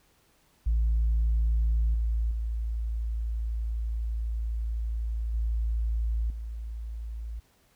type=tone with level steps; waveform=sine; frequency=56 Hz; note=A1; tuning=31 cents sharp; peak=-20 / -23 / -27 / -24 / -33 dBFS; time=0.66-7.4 s; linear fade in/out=10 ms; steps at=1.94 / 2.31 / 5.34 / 6.3 s; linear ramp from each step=2 ms; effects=tanh soft clip ceiling -19 dBFS + pink hiss -65 dBFS RMS until 7.75 s